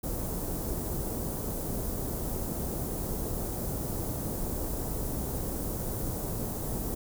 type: band-stop noise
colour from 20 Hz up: pink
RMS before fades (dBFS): -33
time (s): 0.03-6.95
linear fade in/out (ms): 10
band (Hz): 600 to 11000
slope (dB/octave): 12
effects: none